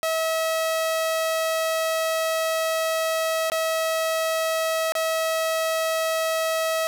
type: tone with dropouts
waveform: sawtooth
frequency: 645 Hz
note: E5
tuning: 38 cents flat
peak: -18 dBFS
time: 0.03-6.87 s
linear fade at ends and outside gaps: 0 ms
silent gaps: 3.5-3.519 / 4.921-4.952 s
effects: none